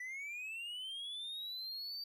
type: linear sweep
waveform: triangle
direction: up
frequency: 1955 to 4647 Hz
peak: -40 dBFS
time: 0-2.04 s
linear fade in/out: 5 ms
effects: none

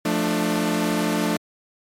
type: chord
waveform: sawtooth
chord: D minor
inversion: first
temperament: equal with one note detuned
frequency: 174.61 / 220 / 297.4 Hz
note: F3 / A3 / D4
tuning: 0 / 0 / +22 cents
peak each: -22 / -20 / -20 dBFS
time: 0.05-1.37 s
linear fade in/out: 5 ms
effects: MP3 64 kbps

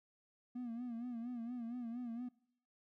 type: tone with vibrato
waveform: triangle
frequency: 238.6 Hz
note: A#3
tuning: 41 cents sharp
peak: -38 dBFS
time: 0.55-2.29 s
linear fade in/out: 10 ms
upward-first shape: sine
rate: 4.3 Hz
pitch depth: 82 cents each way
effects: noise-tail reverb RT60 0.7 s tail -24 dB re dry + tanh soft clip ceiling -34 dBFS

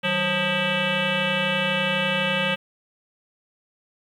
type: tone with frequency modulation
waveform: sine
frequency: 1591 Hz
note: G6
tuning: 25 cents sharp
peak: -19 dBFS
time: 0.03-2.56 s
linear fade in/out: 20 ms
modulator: 350 Hz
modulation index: 4.5
effects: tanh soft clip ceiling -16 dBFS + 9-bit

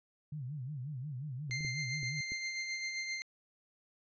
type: tone with vibrato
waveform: sine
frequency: 137.5 Hz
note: C#3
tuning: 14 cents flat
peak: -38 dBFS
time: 0.32-2.21 s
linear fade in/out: 5 ms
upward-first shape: sine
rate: 5.6 Hz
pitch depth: 200 cents each way
type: clicks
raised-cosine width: 3 ms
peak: -41 / -39 / -34 / -37 / -35 dBFS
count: 5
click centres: 1.497 / 1.608 / 1.649 / 2.031 / 2.32 s
type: tone with tremolo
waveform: sawtooth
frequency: 2093 Hz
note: C7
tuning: in tune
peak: -31 dBFS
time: 1.51-3.22 s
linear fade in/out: 0 ms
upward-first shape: sine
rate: 7.6 Hz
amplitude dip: 40%
effects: resampled to 16000 Hz

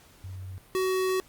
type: tone pair in turn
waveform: sine / square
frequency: 93.7 / 374.8 Hz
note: F#2 / F#4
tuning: +22 / +22 cents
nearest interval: 2 octaves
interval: 2400 cents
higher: second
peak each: -36 / -25 dBFS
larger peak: second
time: 0.24-0.58 / 0.75-1.2 s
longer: second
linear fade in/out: 0 ms
effects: pink hiss -56 dBFS RMS until 1.28 s + Opus 48 kbps

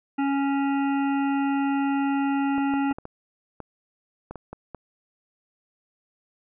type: harmonic tone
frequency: 277.2 Hz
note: C#4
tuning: in tune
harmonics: 1 / 3 / 5 / 7 / 9 / 10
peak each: -22 / -29 / -35 / -41 / -43 / -43 dBFS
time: 0.18-2.93 s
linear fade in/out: 10 ms
type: clicks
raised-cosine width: 1 ms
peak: -22 dBFS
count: 10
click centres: 2.581 / 2.738 / 2.912 / 2.985 / 3.054 / 3.603 / 4.31 / 4.357 / 4.53 / 4.747 s
effects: none

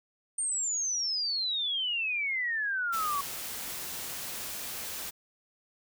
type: exponential sweep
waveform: sine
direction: down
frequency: 8910 to 1108.7 Hz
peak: -28 dBFS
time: 0.38-3.21 s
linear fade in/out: 5 ms
type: noise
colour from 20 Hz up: white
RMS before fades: -38 dBFS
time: 2.92-5.11 s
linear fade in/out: 20 ms
effects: none

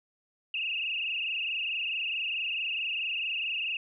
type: tone with frequency modulation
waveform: sine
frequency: 2697 Hz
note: E7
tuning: 39 cents sharp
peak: -29 dBFS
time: 0.54-3.77 s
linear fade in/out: 2 ms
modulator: 24.6 Hz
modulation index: 6.7
effects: none

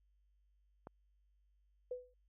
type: click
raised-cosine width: 1 ms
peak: -34 dBFS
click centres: 0.871 s
type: tone with exponential decay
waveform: sine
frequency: 498.7 Hz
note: B4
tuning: 17 cents sharp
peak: -36 dBFS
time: 1.91-2.14 s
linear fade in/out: 5 ms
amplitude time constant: 50 ms
effects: added 50 Hz sine -70 dBFS peak until 2.28 s

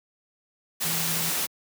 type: tone in noise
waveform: sine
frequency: 164.81 Hz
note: E3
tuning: in tune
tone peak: -34 dBFS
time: 0.84-1.31 s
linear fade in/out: 20 ms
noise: white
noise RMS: -27 dBFS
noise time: 0.8-1.47 s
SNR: -10 dB
effects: high-pass 100 Hz 12 dB/octave

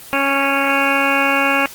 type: harmonic tone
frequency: 276.4 Hz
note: C#4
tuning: 5 cents flat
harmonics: 1 / 2 / 3 / 4 / 5 / 6 / 8 / 9 / 10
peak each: -22 / -22 / -22 / -22 / -22 / -22 / -22 / -22 / -22 dBFS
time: 0.13-1.66 s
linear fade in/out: 0 ms
effects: white hiss -37 dBFS RMS until 1.74 s + Opus 24 kbps

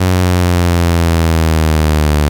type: linear sweep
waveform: sawtooth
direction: down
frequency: 92.5 to 73.7 Hz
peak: -5 dBFS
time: 0-2.29 s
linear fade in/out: 10 ms
effects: 7-bit

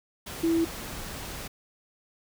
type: tone in noise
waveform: sine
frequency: 330.6 Hz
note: E4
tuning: 5 cents sharp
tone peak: -21 dBFS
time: 0.43-0.65 s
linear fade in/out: 10 ms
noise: pink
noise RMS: -38 dBFS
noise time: 0.26-1.48 s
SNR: +14 dB
effects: none

